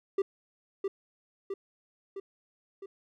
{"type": "tone with echo", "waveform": "triangle", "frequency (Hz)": 392, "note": "G4", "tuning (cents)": 0, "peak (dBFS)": -22, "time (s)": [0.18, 0.22], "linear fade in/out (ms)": 5, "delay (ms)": 660, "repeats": 4, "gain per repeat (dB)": -4, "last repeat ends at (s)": 2.86, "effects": []}